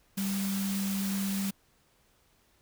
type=tone in noise; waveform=sine; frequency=196 Hz; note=G3; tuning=in tune; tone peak=-29 dBFS; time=0.17-1.51 s; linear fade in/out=10 ms; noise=white; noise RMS=-38 dBFS; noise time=0.17-1.51 s; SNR=+6 dB; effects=pink hiss -67 dBFS RMS until 2.61 s